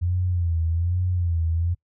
sine tone with vibrato, 86.2 Hz, F2, 22 cents flat, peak -20 dBFS, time 0.01-1.75 s, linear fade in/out 20 ms, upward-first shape sine, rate 1.2 Hz, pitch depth 92 cents each way, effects noise-tail reverb RT60 0.1 s tail -23 dB re dry

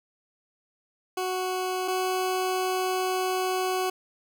20% pulse tone pair in turn, 370 / 371.4 Hz, F#4 / F#4, 0 / +7 cents, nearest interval unison, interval 7 cents, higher second, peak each -22 / -20 dBFS, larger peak second, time 1.17-1.88 / 1.88-3.9 s, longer second, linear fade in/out 5 ms, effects none

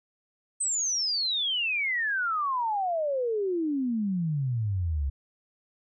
sine exponential sweep, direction down, 8372 to 66 Hz, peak -25 dBFS, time 0.6-5.1 s, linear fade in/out 10 ms, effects none

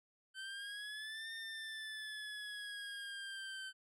25% pulse linear two-way sweep, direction up then down, 1537 to 1815 to 1537 Hz, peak -40 dBFS, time 0.34-3.73 s, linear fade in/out 50 ms, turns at 1.33 s, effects low-pass 9000 Hz 12 dB/octave

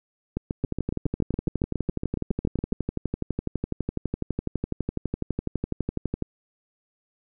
two click trains, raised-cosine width 3 ms, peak -14 / -13 dBFS, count 18 / 68, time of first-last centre 0.37-2.728 / 0.64-6.223 s, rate 7.21 / 12 Hz, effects none

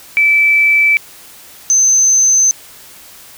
sine tone pair in turn, 2316 / 6183 Hz, D7 / G8, -25 / -25 cents, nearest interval octave + perfect fourth, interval 1700 cents, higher second, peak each -7 dBFS, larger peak neither, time 0.17-0.97 / 1.7-2.51 s, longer second, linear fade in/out 0 ms, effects white hiss -38 dBFS RMS until 3.37 s

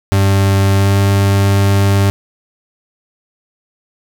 40% pulse tone with pitch glide, 98 to 99.08 Hz, G2 to G2, 0 to +19 cents, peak -8 dBFS, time 0.12-2.1 s, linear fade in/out 0 ms, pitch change +19 cents, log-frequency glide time 0.76-0.93 s, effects none

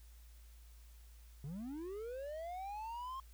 triangle linear sweep, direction up, 130.81 to 1077 Hz, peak -40 dBFS, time 1.44-3.2 s, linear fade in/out 2 ms, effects added 57 Hz sine -55 dBFS peak until 3.33 s + white hiss -68 dBFS RMS until 3.33 s

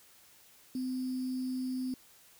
sine tone with sample-and-hold, 256.5 Hz, C4, 34 cents flat, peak -32 dBFS, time 0.75-1.94 s, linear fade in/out 2 ms, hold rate 4900 Hz, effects white hiss -60 dBFS RMS until 2.39 s

